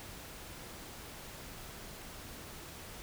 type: silence
effects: pink hiss -48 dBFS RMS until 3.02 s